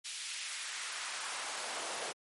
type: noise with high-pass filter sweep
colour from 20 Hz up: pink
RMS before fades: -40 dBFS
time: 0.04-2.13 s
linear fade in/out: 20 ms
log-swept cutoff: 3200 to 490 Hz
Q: 1.1
effects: MP3 48 kbps